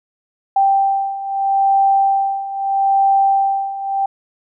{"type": "beating tone pair", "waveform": "sine", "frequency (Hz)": [784, 784.78], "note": ["G5", "G5"], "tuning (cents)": [0, 2], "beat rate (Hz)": 0.78, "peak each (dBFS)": [-18, -14], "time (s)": [0.56, 4.06], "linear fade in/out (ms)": 5, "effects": []}